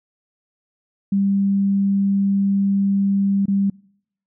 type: tone with dropouts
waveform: sine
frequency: 197.6 Hz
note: G3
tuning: 14 cents sharp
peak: -15 dBFS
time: 1.12-3.7 s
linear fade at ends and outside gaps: 5 ms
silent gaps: 3.457-3.481 s
effects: noise-tail reverb RT60 0.7 s tail -26 dB re dry